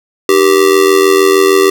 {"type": "tone with amplitude modulation", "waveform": "square", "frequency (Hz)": 388.9, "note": "G4", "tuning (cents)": -14, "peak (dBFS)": -3, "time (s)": [0.29, 1.7], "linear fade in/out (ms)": 2, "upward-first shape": "sine", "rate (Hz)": 86.5, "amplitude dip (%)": 75, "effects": []}